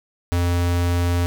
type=tone; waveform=square; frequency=87.31 Hz; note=F2; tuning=in tune; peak=-18 dBFS; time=0.32-1.26 s; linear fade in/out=0 ms; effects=none